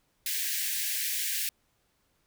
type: high-pass noise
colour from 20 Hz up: white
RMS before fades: -31 dBFS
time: 0.26-1.49 s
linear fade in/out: 2 ms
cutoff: 1600 Hz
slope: 96 dB/octave
effects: pink hiss -72 dBFS RMS until 2.26 s